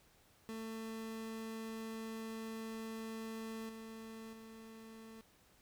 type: tone with level steps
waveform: 30% pulse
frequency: 223.1 Hz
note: A3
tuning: 24 cents sharp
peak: -40 / -45 / -49 dBFS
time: 0.49-5.21 s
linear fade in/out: 0 ms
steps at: 3.69 / 4.33 s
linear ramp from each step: 2 ms
effects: pink hiss -68 dBFS RMS until 5.61 s